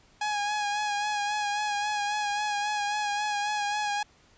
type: tone with vibrato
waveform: sawtooth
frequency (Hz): 830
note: G#5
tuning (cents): -1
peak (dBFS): -23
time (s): 0.21-4.03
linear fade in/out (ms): 5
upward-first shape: sine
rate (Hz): 3.7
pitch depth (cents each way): 30
effects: pink hiss -60 dBFS RMS until 4.37 s + resampled to 16000 Hz